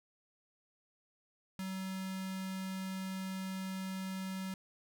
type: tone with notch filter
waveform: square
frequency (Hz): 189.6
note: F#3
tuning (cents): +43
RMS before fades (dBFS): -40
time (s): 1.59-4.54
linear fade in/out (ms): 2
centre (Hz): 440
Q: 0.59
effects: none